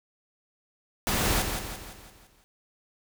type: noise with echo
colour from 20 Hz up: pink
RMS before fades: -26 dBFS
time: 1.07-1.42 s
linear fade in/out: 0 ms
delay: 170 ms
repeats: 6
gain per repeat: -6 dB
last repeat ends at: 2.44 s
effects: none